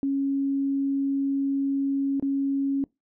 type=tone with dropouts; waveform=sine; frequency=275.5 Hz; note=C#4; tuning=11 cents flat; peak=-22 dBFS; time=0.03-2.84 s; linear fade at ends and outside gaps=1 ms; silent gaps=2.198-2.225 s; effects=noise-tail reverb RT60 0.2 s tail -23 dB re dry